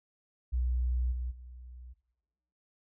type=tone with level steps; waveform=sine; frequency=61.74 Hz; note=B1; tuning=in tune; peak=-27 / -32 / -45 dBFS; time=0.52-1.94 s; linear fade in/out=20 ms; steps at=1.11 / 1.3 s; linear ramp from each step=20 ms; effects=noise-tail reverb RT60 1.0 s tail -18 dB re dry